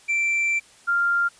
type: tone pair in turn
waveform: triangle / sine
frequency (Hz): 2345 / 1394.3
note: D7 / F6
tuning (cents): -3 / -3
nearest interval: major sixth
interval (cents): 900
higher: first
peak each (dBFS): -18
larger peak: neither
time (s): 0.08-0.6 / 0.87-1.29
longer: first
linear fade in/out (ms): 20
effects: white hiss -52 dBFS RMS until 1.39 s + resampled to 22050 Hz